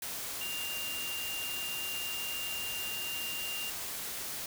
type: tone in noise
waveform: sine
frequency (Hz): 2794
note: F7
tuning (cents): 0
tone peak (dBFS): -37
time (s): 0.41-3.7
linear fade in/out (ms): 2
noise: white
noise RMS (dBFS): -39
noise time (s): 0.02-4.46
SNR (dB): -1
effects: none